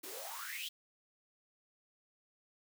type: noise with high-pass filter sweep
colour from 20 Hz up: white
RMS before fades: -44 dBFS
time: 0.03-0.69 s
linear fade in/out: 10 ms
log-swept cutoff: 300 to 3500 Hz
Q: 9.5
effects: none